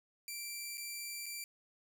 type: tone with dropouts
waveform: 10% pulse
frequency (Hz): 2349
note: D7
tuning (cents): 0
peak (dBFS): -32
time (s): 0.28-1.44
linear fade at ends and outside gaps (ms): 1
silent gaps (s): 0.773-0.779 / 1.259-1.263
effects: none